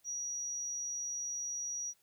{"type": "tone", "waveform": "sine", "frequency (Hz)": 5780, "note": "F#8", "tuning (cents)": -41, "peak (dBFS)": -36, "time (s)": [0.04, 1.94], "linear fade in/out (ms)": 50, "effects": ["white hiss -72 dBFS RMS until 2.02 s"]}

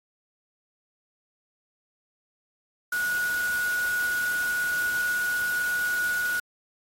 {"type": "tone in noise", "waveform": "sine", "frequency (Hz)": 1459, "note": "F#6", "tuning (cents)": -25, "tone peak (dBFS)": -24, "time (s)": [2.92, 6.4], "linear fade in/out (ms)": 5, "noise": "white", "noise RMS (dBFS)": -37, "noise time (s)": [2.92, 6.4], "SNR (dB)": 10, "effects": ["AAC 48 kbps"]}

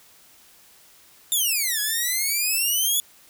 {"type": "exponential two-way sweep", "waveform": "5% pulse", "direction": "down then up", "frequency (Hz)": [3646, 1661.2, 3447], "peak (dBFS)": -12, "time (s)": [1.32, 3], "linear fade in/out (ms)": 0, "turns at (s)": 1.8, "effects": ["white hiss -53 dBFS RMS until 3.29 s"]}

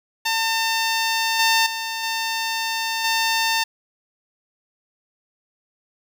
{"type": "tone with level steps", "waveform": "10% pulse", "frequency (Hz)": 900, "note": "A5", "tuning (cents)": 39, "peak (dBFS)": [-11, -7, -17, -14, -10], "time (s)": [0.25, 3.64], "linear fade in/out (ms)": 10, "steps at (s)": [1.39, 1.66, 2.03, 3.04], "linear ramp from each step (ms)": 5, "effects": []}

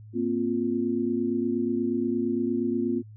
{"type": "chord", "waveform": "sine", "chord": "Bb suspended second", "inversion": "none", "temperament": "equal", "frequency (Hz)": [233.1, 261.6, 349.2], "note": ["Bb3", "C4", "F4"], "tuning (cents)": [0, 0, 0], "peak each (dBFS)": -28, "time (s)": [0.13, 3.03], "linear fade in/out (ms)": 50, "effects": ["added 107 Hz sine -43 dBFS peak until 3.16 s"]}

